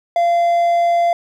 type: tone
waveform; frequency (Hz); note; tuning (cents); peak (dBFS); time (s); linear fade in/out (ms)
triangle; 688; F5; -26; -10; 0.16-1.13; 2
effects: none